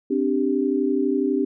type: chord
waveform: sine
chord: C suspended second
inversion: none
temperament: equal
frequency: 261.6 / 293.7 / 392 Hz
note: C4 / D4 / G4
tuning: 0 / 0 / 0 cents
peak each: -23 dBFS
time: 0.1-1.45 s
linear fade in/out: 10 ms
effects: none